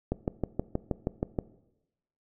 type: click train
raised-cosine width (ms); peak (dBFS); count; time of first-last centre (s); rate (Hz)
2; -14; 9; 0.12-1.388; 6.31
effects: noise-tail reverb RT60 0.9 s tail -18 dB re dry